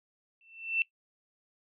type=tone with exponential growth; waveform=sine; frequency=2679 Hz; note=E7; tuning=27 cents sharp; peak=-22 dBFS; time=0.41-0.82 s; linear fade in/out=1 ms; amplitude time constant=87 ms; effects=noise-tail reverb RT60 0.1 s tail -21 dB re dry